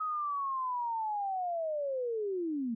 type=linear sweep; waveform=sine; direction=down; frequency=1272 to 219.4 Hz; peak=-31 dBFS; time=0-2.75 s; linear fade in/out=10 ms; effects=none